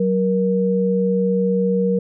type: tone pair together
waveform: sine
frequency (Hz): 187.38 / 472.6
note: F#3 / A#4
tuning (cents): +22 / +24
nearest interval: octave + major third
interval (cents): 1602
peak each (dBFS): -18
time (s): 0-1.99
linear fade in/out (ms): 5
effects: none